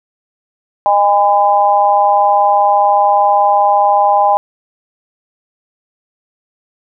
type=tone with amplitude modulation; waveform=sine; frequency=813 Hz; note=G#5; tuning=37 cents flat; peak=-3 dBFS; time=0.86-4.37 s; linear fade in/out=0 ms; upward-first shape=sine; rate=199 Hz; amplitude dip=100%; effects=none